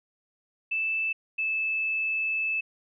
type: tone pair in turn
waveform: sine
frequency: 2637 / 2620 Hz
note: E7 / E7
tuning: 0 / -11 cents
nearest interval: unison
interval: 11 cents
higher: first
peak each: -25 dBFS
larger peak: neither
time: 0.71-1.13 / 1.38-2.61 s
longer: second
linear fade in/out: 10 ms
effects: none